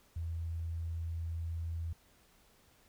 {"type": "tone", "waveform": "sine", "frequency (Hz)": 82.9, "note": "E2", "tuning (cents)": 10, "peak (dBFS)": -35, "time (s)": [0.16, 1.93], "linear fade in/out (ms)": 5, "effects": ["pink hiss -66 dBFS RMS until 2.88 s"]}